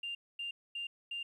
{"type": "tone bursts", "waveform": "sine", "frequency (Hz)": 2794, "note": "F7", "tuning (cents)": 0, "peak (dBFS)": -36, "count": 4, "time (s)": [0.03, 1.23], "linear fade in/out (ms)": 5, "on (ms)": 120, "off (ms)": 240, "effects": ["tanh soft clip ceiling -32 dBFS", "12-bit"]}